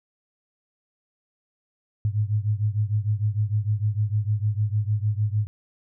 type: beating tone pair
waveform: sine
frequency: 103.2 / 109.8 Hz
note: G#2 / A2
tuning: -10 / -3 cents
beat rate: 6.6 Hz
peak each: -23 / -25 dBFS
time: 2.05-5.47 s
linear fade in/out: 0 ms
effects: none